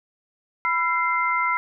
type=tone cluster; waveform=sine; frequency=991 / 1353 / 2085 Hz; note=B5 / E6 / C7; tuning=+6 / +45 / -7 cents; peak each=-24 dBFS; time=0.65-1.57 s; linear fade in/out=0 ms; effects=none